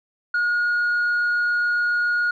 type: tone with frequency modulation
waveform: sine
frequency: 1439 Hz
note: F#6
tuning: 49 cents flat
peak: -16 dBFS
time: 0.34-2.31 s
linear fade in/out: 5 ms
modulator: 27.2 Hz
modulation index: 0.21
effects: tanh soft clip ceiling -17 dBFS